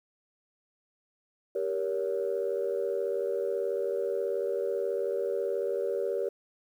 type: chord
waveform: sine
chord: G diminished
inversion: none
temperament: just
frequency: 392 / 470.4 / 564.5 Hz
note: G4 / Bb4 / Db5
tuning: 0 / +16 / +31 cents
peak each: -31 / -31 / -32 dBFS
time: 1.55-6.29 s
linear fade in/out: 5 ms
effects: tanh soft clip ceiling -20 dBFS + 10-bit